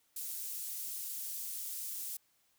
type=high-pass noise; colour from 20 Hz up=pink; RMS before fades=-41 dBFS; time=0.16-2.17 s; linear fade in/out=5 ms; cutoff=10000 Hz; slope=12 dB/octave; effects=white hiss -73 dBFS RMS until 2.58 s